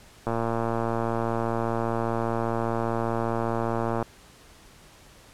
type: click train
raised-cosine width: 1 ms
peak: -13 dBFS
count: 433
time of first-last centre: 0.27-4.027 s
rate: 115 Hz
effects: pink hiss -52 dBFS RMS until 5.33 s + low-pass 11000 Hz 12 dB/octave